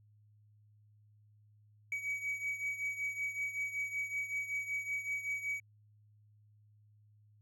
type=beating tone pair; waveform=triangle; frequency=2268 / 2273.3 Hz; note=C#7 / C#7; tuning=+39 / +43 cents; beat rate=5.3 Hz; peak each=-35 / -40 dBFS; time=1.92-5.6 s; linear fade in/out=2 ms; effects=added 105 Hz sine -62 dBFS peak until 7.41 s